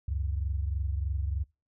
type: tone pair together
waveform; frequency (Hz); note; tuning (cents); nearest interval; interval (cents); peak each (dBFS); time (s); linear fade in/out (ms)
sine; 69.4 / 92.64; C#2 / F#2; +3 / +3; perfect fourth; 500; -29 / -34; 0.08-1.44; 5
effects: noise-tail reverb RT60 0.3 s tail -24 dB re dry